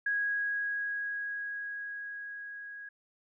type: tone with level ramp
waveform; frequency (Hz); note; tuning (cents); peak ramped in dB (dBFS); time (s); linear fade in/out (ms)
sine; 1652; G#6; -10; -27 to -42; 0.06-2.89; 5
effects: none